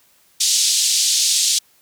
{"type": "band-pass noise", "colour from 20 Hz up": "white", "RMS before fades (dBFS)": -17, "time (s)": [0.4, 1.59], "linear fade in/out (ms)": 10, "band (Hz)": [3500, 8000], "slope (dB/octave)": 24, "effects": ["white hiss -56 dBFS RMS until 1.81 s"]}